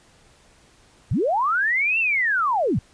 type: linear two-way sweep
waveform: sine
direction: up then down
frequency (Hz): 74.9 to 2748 to 74.9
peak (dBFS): -18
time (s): 1.11-2.79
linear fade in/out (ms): 5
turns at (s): 1.99
effects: pink hiss -55 dBFS RMS until 2.93 s + resampled to 22050 Hz